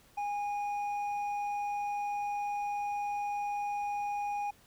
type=tone with hard clipping; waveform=triangle; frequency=820 Hz; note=G#5; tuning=22 cents flat; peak=-33 dBFS; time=0.17-4.51 s; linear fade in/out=10 ms; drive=8 dB; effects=pink hiss -62 dBFS RMS until 4.66 s